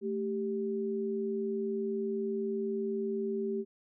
sine tone pair together, 220 / 392 Hz, A3 / G4, 0 / 0 cents, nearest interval minor seventh, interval 1000 cents, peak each -35 / -32 dBFS, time 0.01-3.65 s, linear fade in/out 50 ms, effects none

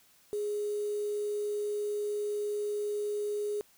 sine tone with quantisation, 415.3 Hz, G#4, in tune, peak -30 dBFS, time 0.33-3.61 s, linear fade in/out 0 ms, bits 8, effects white hiss -63 dBFS RMS until 3.77 s

